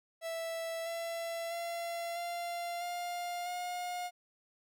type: tone with pitch steps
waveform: 45% pulse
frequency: 659.3 / 670 / 681 / 692.1 / 703.4 / 714.8 Hz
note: E5 / E5 / F5 / F5 / F5 / F5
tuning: 0 / +28 / -44 / -16 / +12 / +40 cents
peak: -36 dBFS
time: 0.21-4.11 s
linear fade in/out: 50 ms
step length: 650 ms
effects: none